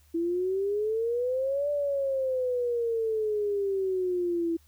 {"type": "exponential two-way sweep", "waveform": "sine", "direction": "up then down", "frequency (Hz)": [329.6, 586, 329.6], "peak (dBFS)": -25, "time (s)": [0.14, 4.57], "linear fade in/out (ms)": 10, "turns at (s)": 1.7, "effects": ["added 74 Hz sine -58 dBFS peak until 4.67 s", "white hiss -65 dBFS RMS until 4.67 s"]}